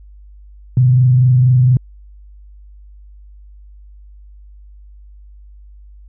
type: tone with frequency modulation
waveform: sine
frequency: 126.5 Hz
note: B2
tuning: 42 cents sharp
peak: -7 dBFS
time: 0.77-1.77 s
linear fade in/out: 2 ms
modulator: 24.2 Hz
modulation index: 0.3
effects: added 50 Hz sine -37 dBFS peak until 6.08 s